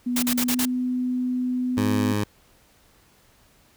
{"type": "tone with pitch glide", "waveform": "sine", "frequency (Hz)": [245.5, 251.1], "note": ["B3", "B3"], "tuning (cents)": [-10, 29], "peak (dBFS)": -22, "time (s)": [0.06, 2.13], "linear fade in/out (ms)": 10, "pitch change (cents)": 39, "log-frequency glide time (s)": [0.43, 0.61]}
{"type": "noise bursts", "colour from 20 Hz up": "white", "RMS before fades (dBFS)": -25, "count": 5, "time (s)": [0.16, 0.654], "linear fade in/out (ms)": 5, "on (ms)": 66, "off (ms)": 41}
{"type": "tone", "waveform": "15% pulse", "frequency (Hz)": 103.83, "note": "G#2", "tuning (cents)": 0, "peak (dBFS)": -16, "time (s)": [1.77, 2.24], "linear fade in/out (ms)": 5}
{"effects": ["pink hiss -58 dBFS RMS until 3.76 s"]}